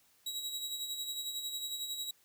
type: tone with tremolo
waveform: sawtooth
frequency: 3861 Hz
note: B7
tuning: 40 cents flat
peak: -32 dBFS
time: 0.26-2.11 s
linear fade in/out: 5 ms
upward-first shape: sine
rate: 11 Hz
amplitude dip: 50%
effects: white hiss -68 dBFS RMS until 2.24 s